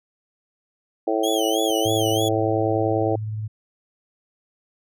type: harmonic tone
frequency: 110 Hz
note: A2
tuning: in tune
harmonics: 3 / 4 / 5 / 6 / 7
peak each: -24 / -25 / -26 / -27 / -27 dBFS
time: 1.07-3.16 s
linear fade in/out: 5 ms
type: tone with vibrato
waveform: sawtooth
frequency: 3157 Hz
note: G7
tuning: 12 cents sharp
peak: -23 dBFS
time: 1.23-2.29 s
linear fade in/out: 10 ms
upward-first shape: sine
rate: 3.2 Hz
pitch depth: 130 cents each way
type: click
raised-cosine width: 2 ms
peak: -32 dBFS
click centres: 1.703 s
type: tone with tremolo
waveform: sine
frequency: 107.7 Hz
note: A2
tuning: 37 cents flat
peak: -24 dBFS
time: 1.85-3.48 s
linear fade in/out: 10 ms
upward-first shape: triangle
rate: 19 Hz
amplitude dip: 30%
effects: none